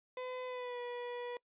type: tone with pitch glide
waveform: 35% pulse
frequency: 506 to 485.9 Hz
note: B4 to B4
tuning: +42 to -28 cents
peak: -38 dBFS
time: 0.17-1.37 s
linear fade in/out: 2 ms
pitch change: -70 cents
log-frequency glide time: 0.46-0.8 s
effects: noise-tail reverb RT60 0.1 s tail -23 dB re dry + resampled to 8000 Hz